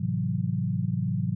sine chord, F# half-diminished seventh, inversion first, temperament equal with one note detuned, 108.36 / 130.81 / 164.81 / 185 Hz, A2 / C3 / E3 / F#3, -26 / 0 / 0 / 0 cents, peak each -30 dBFS, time 0-1.35 s, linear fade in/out 10 ms, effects none

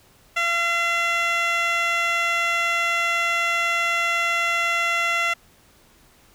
15% pulse tone with band-pass filter, 682 Hz, F5, 41 cents flat, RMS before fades -22 dBFS, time 0.36-5.34 s, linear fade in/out 10 ms, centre 2300 Hz, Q 1, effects pink hiss -55 dBFS RMS until 6.34 s

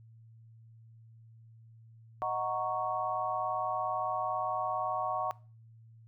sine chord, D# minor seventh, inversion none, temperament equal, 622.3 / 740 / 932.3 / 1108.7 Hz, D#5 / F#5 / A#5 / C#6, 0 / 0 / 0 / 0 cents, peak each -38 / -34 / -38 / -34 dBFS, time 2.22-5.31 s, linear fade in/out 0 ms, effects noise-tail reverb RT60 0.4 s tail -22 dB re dry + added 113 Hz sine -53 dBFS peak until 6.07 s

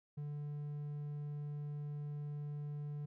triangle tone, 146.83 Hz, D3, in tune, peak -38 dBFS, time 0.17-3.06 s, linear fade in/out 10 ms, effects none

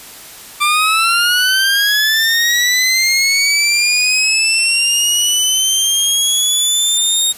20% pulse linear sweep, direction up, 1174.7 to 3729 Hz, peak -6 dBFS, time 0.6-7.33 s, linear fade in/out 20 ms, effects white hiss -35 dBFS RMS until 7.37 s + resampled to 32000 Hz

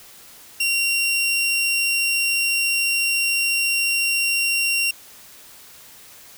sawtooth tone, 2754 Hz, F7, 25 cents flat, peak -15 dBFS, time 0.6-4.91 s, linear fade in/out 5 ms, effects white hiss -45 dBFS RMS until 6.37 s

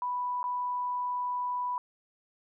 sine tone with dropouts, 987.8 Hz, B5, in tune, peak -29 dBFS, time 0.02-1.78 s, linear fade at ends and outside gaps 1 ms, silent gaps 0.43-0.44 s, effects none

